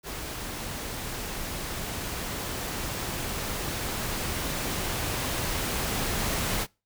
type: noise with level ramp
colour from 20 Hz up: pink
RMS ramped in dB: -36 to -28 dBFS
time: 0.03-6.67 s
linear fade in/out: 50 ms
effects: noise-tail reverb RT60 0.3 s tail -26 dB re dry